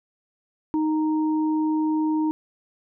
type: tone pair together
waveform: sine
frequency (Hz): 311.1 / 929.6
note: D#4 / A#5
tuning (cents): 0 / -5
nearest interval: octave + perfect fifth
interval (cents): 1895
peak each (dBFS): -20 / -31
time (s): 0.74-2.31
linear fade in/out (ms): 0
effects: none